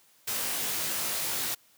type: noise with comb filter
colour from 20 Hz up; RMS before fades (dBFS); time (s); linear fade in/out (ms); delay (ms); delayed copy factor
white; -31; 0.27-1.55; 10; 19; +0.95
effects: white hiss -62 dBFS RMS until 1.77 s + high-pass 100 Hz 12 dB/octave